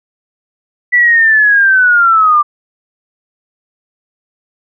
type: linear sweep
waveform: sine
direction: down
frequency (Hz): 1975.5 to 1174.7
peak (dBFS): -5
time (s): 0.92-2.43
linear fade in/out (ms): 20
effects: none